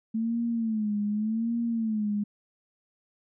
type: tone with vibrato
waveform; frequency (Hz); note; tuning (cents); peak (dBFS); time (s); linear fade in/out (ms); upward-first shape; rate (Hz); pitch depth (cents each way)
sine; 220; A3; 0; -25; 0.14-2.24; 10; sine; 0.86; 110
effects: none

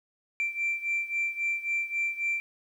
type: beating tone pair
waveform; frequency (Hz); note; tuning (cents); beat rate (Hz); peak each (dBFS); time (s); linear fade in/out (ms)
sine; 2349 / 2352.7; D7 / D7; 0 / +2; 3.7; -28 / -31; 0.4-2.4; 0
effects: tanh soft clip ceiling -22 dBFS + 10-bit

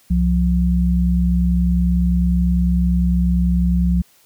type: tone pair together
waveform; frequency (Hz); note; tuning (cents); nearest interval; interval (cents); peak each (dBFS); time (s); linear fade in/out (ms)
sine; 65.41 / 176.7; C2 / F3; 0 / +21; octave + perfect fourth; 1721; -16; 0.1-4.02; 10
effects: white hiss -54 dBFS RMS until 4.25 s

